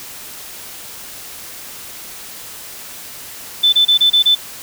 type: tone bursts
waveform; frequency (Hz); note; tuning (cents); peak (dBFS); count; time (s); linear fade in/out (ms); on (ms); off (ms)
sine; 3520; A7; 0; -8; 6; 3.63-4.352; 10; 97; 28
effects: white hiss -33 dBFS RMS until 4.62 s